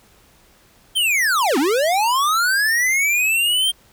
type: linear two-way sweep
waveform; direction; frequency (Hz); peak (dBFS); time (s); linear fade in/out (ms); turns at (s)
square; down then up; 3200 to 246.9 to 3200; -16; 0.95-3.72; 20; 1.58
effects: pink hiss -53 dBFS RMS until 3.92 s